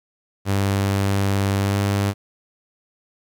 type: tone with pitch glide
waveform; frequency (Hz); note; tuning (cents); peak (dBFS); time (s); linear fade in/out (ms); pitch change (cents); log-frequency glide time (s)
sawtooth; 98.7 to 100.02; G2 to G2; +12 to +35; -14; 0.45-2.14; 50; +23; 1.59-1.77
effects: 9-bit